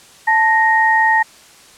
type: tone pair together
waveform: sine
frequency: 880 / 1864.7 Hz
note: A5 / A#6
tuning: 0 / 0 cents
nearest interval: octave + minor second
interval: 1300 cents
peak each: -13 dBFS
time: 0.27-1.23 s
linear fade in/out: 10 ms
effects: white hiss -44 dBFS RMS until 1.77 s + low-pass 9000 Hz 12 dB/octave